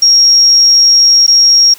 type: tone with dropouts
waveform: sine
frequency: 5588 Hz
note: F8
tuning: in tune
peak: -3 dBFS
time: 0.02-1.74 s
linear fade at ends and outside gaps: 5 ms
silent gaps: 1.266-1.278 s
effects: white hiss -36 dBFS RMS until 1.78 s + high-pass 80 Hz 12 dB/octave